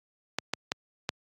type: clicks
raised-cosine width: 0.2 ms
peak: -10 dBFS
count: 4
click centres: 0.386 / 0.536 / 0.719 / 1.091 s
effects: high-pass 100 Hz 12 dB/octave + AAC 64 kbps